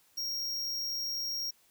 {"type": "tone", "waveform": "square", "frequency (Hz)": 5588, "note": "F8", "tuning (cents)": 0, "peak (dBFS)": -33, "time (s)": [0.17, 1.51], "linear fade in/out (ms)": 10, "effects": ["white hiss -66 dBFS RMS until 1.7 s"]}